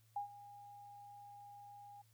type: tone with ADSR envelope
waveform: sine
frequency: 814 Hz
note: G#5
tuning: 35 cents flat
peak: -36 dBFS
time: 0.16-2.02 s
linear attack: 5 ms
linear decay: 110 ms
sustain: -17 dB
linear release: 9 ms
effects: added 111 Hz sine -68 dBFS peak until 2.13 s + white hiss -75 dBFS RMS until 2.13 s